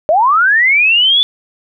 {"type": "linear sweep", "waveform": "sine", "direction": "up", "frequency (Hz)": [583, 3504], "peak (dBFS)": -7, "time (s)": [0.09, 1.23], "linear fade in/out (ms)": 0, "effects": []}